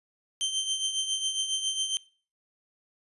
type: tone with tremolo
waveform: sawtooth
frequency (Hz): 3124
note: G7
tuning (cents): -7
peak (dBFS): -21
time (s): 0.41-1.97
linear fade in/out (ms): 0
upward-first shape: triangle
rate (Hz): 7.3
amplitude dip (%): 65
effects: noise-tail reverb RT60 0.4 s tail -21 dB re dry + resampled to 24000 Hz